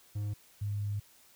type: tone pair in turn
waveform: triangle / sine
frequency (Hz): 103.7 / 102.69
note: G#2 / G#2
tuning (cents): -2 / -19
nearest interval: unison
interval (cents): 17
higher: first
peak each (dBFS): -30 / -31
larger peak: first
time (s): 0.15-0.34 / 0.61-1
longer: second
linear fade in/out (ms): 10
effects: white hiss -61 dBFS RMS until 1.35 s